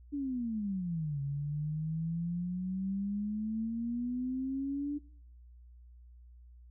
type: exponential two-way sweep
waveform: sine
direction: down then up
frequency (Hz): 293.7 to 138.6 to 293.7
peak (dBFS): -32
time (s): 0.12-4.99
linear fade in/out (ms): 20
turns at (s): 1.21
effects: noise-tail reverb RT60 0.6 s tail -23 dB re dry + added 60 Hz sine -52 dBFS peak until 6.7 s